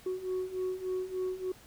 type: beating tone pair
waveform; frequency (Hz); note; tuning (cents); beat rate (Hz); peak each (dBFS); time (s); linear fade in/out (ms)
sine; 368.4 / 371.8; F#4 / F#4; -7 / +8; 3.4; -35 / -32; 0.06-1.52; 5
effects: tanh soft clip ceiling -28 dBFS + pink hiss -56 dBFS RMS until 1.66 s